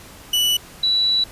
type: tone pair in turn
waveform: 40% pulse / sine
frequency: 2960 / 3939 Hz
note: F#7 / B7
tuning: 0 / -5 cents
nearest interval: perfect fourth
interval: 495 cents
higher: second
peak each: -15 dBFS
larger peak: neither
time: 0.33-0.57 / 0.83-1.24 s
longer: second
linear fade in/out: 5 ms
effects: pink hiss -42 dBFS RMS until 1.31 s + resampled to 32000 Hz